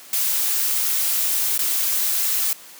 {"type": "noise with dropouts", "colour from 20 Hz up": "blue", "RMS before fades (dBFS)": -21, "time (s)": [0.13, 2.53], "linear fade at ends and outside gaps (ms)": 1, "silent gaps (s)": [1.578, 1.591], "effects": ["white hiss -43 dBFS RMS until 2.79 s", "high-pass 200 Hz 12 dB/octave"]}